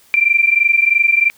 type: tone pair together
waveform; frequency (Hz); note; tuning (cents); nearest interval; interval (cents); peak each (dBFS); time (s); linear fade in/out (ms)
sine; 2351 / 2374; D7 / D7; +1 / +18; unison; 17; -13; 0.14-1.3; 0
effects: white hiss -50 dBFS RMS until 1.37 s